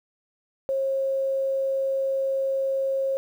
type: tone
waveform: sine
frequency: 539 Hz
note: C#5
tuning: 49 cents flat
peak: -22 dBFS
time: 0.69-3.17 s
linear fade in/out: 0 ms
effects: 9-bit